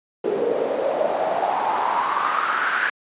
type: noise with band-pass filter sweep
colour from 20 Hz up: pink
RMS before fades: -22 dBFS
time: 0.24-2.9 s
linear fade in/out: 5 ms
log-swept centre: 410 to 1600 Hz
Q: 5.2
effects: high-pass 200 Hz 12 dB/octave + resampled to 8000 Hz